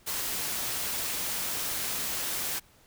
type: noise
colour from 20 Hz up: white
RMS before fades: -32 dBFS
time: 0.06-2.6 s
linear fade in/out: 20 ms
effects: pink hiss -60 dBFS RMS until 2.86 s